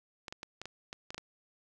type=clicks; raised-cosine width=0.2 ms; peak=-24 dBFS; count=9; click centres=0.282 / 0.325 / 0.431 / 0.616 / 0.656 / 0.929 / 1.105 / 1.145 / 1.18 s; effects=none